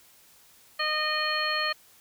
harmonic tone, 614 Hz, D#5, 23 cents flat, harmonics 1 / 2 / 3 / 4 / 5 / 7, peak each -35 / -31 / -30 / -34 / -35 / -31 dBFS, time 0.79-1.73 s, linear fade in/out 10 ms, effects white hiss -57 dBFS RMS until 2 s

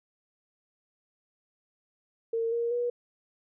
sine tone with pitch steps, 456.9 / 468.5 / 482.7 Hz, A#4 / A#4 / B4, -35 / +9 / -40 cents, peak -26 dBFS, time 2.33-2.9 s, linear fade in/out 5 ms, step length 190 ms, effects none

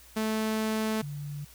sawtooth / sine tone pair in turn, 218.5 / 145.41 Hz, A3 / D3, -12 / -17 cents, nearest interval perfect fifth, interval 705 cents, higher first, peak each -23 / -34 dBFS, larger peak first, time 0.16-1.02 / 1.02-1.45 s, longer first, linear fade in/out 10 ms, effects added 60 Hz sine -56 dBFS peak until 1.54 s + white hiss -54 dBFS RMS until 1.54 s

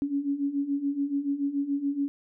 sine beating tone pair, 277.2 / 284.2 Hz, C#4 / C#4, 0 / +43 cents, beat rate 7 Hz, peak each -31 / -27 dBFS, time 0.02-2.08 s, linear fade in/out 0 ms, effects none

